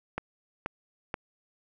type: click train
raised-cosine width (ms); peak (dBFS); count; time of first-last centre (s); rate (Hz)
0.5; -16; 3; 0.18-1.142; 2.08
effects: none